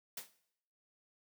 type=noise with exponential decay; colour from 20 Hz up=white; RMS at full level=-38 dBFS; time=0.17-0.32 s; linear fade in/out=5 ms; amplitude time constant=31 ms; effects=noise-tail reverb RT60 0.7 s tail -17 dB re dry + high-pass 200 Hz 12 dB/octave